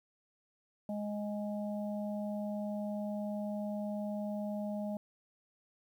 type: harmonic tone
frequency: 207.7 Hz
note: G#3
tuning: in tune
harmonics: 1 / 3 / 4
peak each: -36 / -40 / -49 dBFS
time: 0.89-4.97 s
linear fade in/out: 2 ms
effects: 11-bit